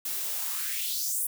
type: noise with high-pass filter sweep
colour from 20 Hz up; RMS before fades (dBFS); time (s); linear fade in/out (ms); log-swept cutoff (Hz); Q
blue; -31; 0.05-1.27; 5; 230 to 11000; 3
effects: none

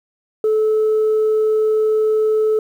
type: tone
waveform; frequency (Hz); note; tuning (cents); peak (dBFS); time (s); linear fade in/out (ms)
sine; 433.5; A4; -26; -11; 0.44-2.59; 2
effects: tanh soft clip ceiling -11 dBFS + 8-bit

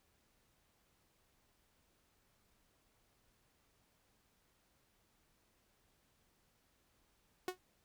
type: tone with exponential decay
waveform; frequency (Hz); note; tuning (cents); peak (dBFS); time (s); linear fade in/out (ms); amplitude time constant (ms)
sawtooth; 366.9; F#4; -15; -30; 7.48-7.58; 2; 20
effects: pink hiss -75 dBFS RMS until 7.84 s

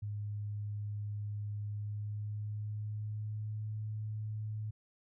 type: tone with pitch glide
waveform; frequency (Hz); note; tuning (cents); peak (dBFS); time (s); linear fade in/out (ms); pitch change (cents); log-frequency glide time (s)
sine; 103.83 to 107.43; G#2 to A2; 0 to -41; -36; 0.02-4.71; 10; +59; 1.64-3.75
effects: none

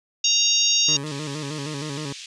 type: harmonic tone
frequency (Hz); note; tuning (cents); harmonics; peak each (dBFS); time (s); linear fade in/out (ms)
932.3; A#5; 0; 3 / 4 / 5 / 6 / 7; -24 / -22 / -26 / -22 / -23; 0.24-0.97; 5
type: tone with vibrato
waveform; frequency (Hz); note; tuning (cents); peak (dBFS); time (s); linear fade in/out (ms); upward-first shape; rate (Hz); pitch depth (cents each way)
20% pulse; 146.3; D3; -6; -24; 0.88-2.13; 5; square; 6.4; 83
type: band-pass noise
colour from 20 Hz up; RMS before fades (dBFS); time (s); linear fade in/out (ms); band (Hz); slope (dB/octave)
pink; -39; 1.06-2.26; 2; 2600 to 6900; 24
effects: resampled to 24000 Hz

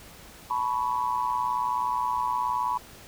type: tone with amplitude modulation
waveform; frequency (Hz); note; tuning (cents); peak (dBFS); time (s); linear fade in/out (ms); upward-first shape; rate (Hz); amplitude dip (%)
sine; 987.8; B5; 0; -20; 0.5-2.78; 10; sine; 119; 95
effects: pink hiss -48 dBFS RMS until 3.07 s

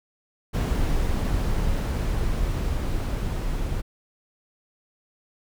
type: noise with level ramp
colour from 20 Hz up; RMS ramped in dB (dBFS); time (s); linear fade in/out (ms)
brown; -22 to -27; 0.53-3.82; 20
effects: none

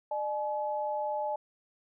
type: tone pair together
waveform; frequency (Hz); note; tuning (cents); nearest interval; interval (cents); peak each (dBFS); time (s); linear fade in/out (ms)
sine; 602.5 / 852; D5 / G#5; +44 / +44; tritone; 600; -33 / -32; 0.11-1.36; 5
effects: none

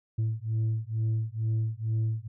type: beating tone pair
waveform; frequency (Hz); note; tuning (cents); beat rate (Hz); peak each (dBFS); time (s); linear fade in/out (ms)
sine; 110 / 112.2; A2 / A2; 0 / +34; 2.2; -27; 0.18-2.28; 10
effects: tanh soft clip ceiling -23 dBFS

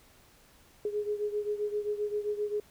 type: beating tone pair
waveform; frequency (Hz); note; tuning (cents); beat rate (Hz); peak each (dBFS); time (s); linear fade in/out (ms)
sine; 415.3 / 422.9; G#4 / G#4; 0 / +31; 7.6; -31 / -35; 0.85-2.6; 2
effects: pink hiss -60 dBFS RMS until 2.7 s

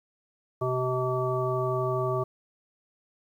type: harmonic tone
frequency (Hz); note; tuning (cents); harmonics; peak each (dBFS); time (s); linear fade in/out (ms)
127.7; C3; -42; 1 / 3 / 5 / 7 / 9; -30 / -29 / -31 / -39 / -32; 0.61-2.24; 10
effects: 10-bit

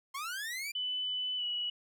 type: linear sweep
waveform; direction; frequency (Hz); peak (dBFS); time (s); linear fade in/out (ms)
sawtooth; up; 1046.5 to 2400; -33; 0.14-0.72; 10
type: tone with pitch glide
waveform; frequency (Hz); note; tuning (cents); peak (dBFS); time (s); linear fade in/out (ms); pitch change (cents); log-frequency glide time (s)
sine; 2999 to 2932; F#7 to F#7; +23 to -16; -32; 0.75-1.7; 5; -39; 1.37-1.44
effects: none

